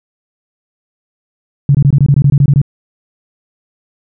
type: tone bursts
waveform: sine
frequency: 140.4 Hz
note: C#3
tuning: 22 cents sharp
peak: -4 dBFS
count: 12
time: 1.69-2.616 s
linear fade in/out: 2 ms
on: 57 ms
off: 22 ms
effects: none